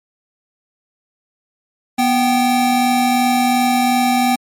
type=tone pair together; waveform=square; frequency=244.9 / 777.5 Hz; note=B3 / G5; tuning=-14 / -14 cents; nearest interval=octave + minor sixth; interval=2000 cents; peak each=-16 dBFS; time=1.98-4.36 s; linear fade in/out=10 ms; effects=MP3 64 kbps